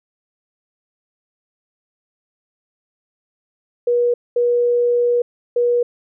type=tone bursts at uneven times; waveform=sine; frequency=482 Hz; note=B4; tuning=42 cents flat; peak=-13 dBFS; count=3; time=3.87-4.14 / 4.36-5.22 / 5.56-5.83 s; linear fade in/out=5 ms; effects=none